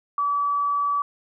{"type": "tone", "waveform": "sine", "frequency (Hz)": 1148, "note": "D6", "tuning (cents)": -40, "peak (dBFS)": -20, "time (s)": [0.18, 1.02], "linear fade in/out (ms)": 2, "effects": []}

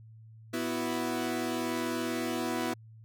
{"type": "chord", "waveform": "sawtooth", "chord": "B suspended fourth", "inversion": "none", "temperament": "equal", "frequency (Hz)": [246.9, 329.6, 370], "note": ["B3", "E4", "F#4"], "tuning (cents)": [0, 0, 0], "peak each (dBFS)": [-30, -30, -34], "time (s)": [0.53, 2.74], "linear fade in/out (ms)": 10, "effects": ["added 111 Hz sine -49 dBFS peak until 3.04 s"]}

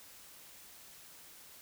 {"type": "silence", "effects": ["white hiss -55 dBFS RMS until 1.61 s"]}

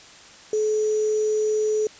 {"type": "tone with sample-and-hold", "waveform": "sine", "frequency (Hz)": 428.8, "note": "A4", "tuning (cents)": -45, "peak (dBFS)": -19, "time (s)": [0.53, 1.87], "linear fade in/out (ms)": 2, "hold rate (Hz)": 6300, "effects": ["white hiss -46 dBFS RMS until 1.99 s", "resampled to 16000 Hz"]}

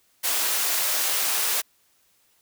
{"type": "high-pass noise", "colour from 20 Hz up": "white", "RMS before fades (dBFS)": -24, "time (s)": [0.23, 1.62], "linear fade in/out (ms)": 20, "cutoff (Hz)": 490, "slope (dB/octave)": 12, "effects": ["white hiss -64 dBFS RMS until 2.41 s"]}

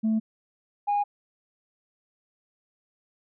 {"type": "tone pair in turn", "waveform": "sine", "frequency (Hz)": [220, 818.9], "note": ["A3", "G#5"], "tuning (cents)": [0, -25], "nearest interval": "octave + major seventh", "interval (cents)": 2275, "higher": "second", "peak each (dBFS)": [-19, -20], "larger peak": "first", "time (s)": [[0.03, 0.2], [0.87, 1.04]], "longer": "neither", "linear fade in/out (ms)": 20, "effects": ["tanh soft clip ceiling -19 dBFS"]}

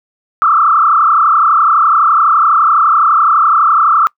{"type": "tone with frequency modulation", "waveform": "sine", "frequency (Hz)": 1250, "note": "D#6", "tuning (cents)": 8, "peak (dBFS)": -6, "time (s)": [0.42, 4.07], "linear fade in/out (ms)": 0, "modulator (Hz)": 31.9, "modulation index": 3.3, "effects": ["noise-tail reverb RT60 0.1 s tail -24 dB re dry"]}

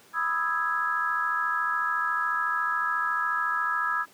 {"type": "chord", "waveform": "sine", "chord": "E major seventh", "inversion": "second", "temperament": "equal", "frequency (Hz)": [987.8, 1244.5, 1318.5, 1661.2], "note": ["B5", "D#6", "E6", "G#6"], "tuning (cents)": [0, 0, 0, 0], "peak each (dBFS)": [-33, -31, -29, -28], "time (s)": [0.13, 4.06], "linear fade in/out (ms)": 50, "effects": ["pink hiss -55 dBFS RMS until 4.13 s", "high-pass 200 Hz 12 dB/octave"]}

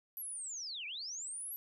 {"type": "linear two-way sweep", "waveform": "sine", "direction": "down then up", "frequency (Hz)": [11940, 2274, 11940], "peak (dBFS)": -40, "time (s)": [0.17, 1.56], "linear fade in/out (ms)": 0, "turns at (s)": 0.86, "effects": []}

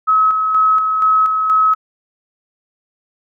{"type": "tone with tremolo", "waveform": "sine", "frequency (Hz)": 1283, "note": "E6", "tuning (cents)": -47, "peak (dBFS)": -9, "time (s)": [0.07, 1.75], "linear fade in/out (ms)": 20, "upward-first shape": "square", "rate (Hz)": 2.1, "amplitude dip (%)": 40, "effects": []}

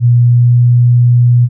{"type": "tone with pitch glide", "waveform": "sine", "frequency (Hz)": [120.5, 121.48], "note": ["B2", "B2"], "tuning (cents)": [-42, -28], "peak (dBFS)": -4, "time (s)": [0, 1.49], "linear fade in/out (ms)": 50, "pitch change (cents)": 14, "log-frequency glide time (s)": [0.15, 0.58], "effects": []}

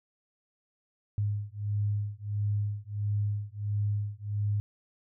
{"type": "beating tone pair", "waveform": "sine", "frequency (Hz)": [102.6, 104.1], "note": ["G#2", "G#2"], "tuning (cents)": [-21, 5], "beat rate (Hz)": 1.5, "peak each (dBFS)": -31, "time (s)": [1.18, 4.6], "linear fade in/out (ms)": 0, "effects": []}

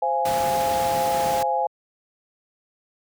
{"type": "chord", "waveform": "sine", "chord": "F minor", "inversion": "second", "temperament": "equal with one note detuned", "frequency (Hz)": [523.3, 688, 830.6], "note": ["C5", "F5", "Ab5"], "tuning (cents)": [0, -26, 0], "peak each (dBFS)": [-26, -26, -22], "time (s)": [0.02, 1.67], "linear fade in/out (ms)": 5}
{"type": "noise", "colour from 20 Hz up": "pink", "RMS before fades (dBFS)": -30, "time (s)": [0.25, 1.43], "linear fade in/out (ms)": 5}
{"effects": ["high-pass 100 Hz 12 dB/octave"]}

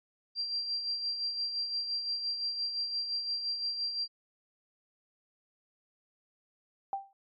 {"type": "tone with tremolo", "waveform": "sine", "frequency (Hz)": 4732, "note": "D8", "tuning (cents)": 12, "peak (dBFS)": -29, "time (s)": [0.35, 4.08], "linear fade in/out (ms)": 50, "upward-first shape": "sine", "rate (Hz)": 5.8, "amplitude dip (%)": 50}
{"type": "tone with exponential decay", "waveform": "sine", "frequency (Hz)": 786, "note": "G5", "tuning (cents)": 4, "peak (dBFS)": -27, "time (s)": [6.93, 7.13], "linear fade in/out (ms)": 1, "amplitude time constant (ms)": 42}
{"effects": ["MP3 96 kbps"]}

